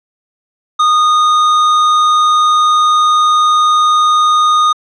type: tone with tanh clipping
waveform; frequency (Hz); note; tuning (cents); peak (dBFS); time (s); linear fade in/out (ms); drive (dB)
sine; 1232; D#6; -17; -9; 0.79-4.73; 10; 12
effects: low-pass 7000 Hz 12 dB/octave